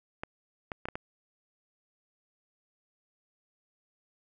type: clicks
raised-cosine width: 0.5 ms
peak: -20 dBFS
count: 5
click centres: 0.235 / 0.718 / 0.855 / 0.886 / 0.955 s
effects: none